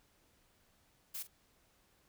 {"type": "noise with echo", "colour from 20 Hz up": "blue", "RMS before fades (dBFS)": -42, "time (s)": [1.14, 1.23], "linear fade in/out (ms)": 10, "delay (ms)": 45, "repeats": 1, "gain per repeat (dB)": -14, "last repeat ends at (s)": 1.275, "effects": ["pink hiss -71 dBFS RMS until 2.08 s"]}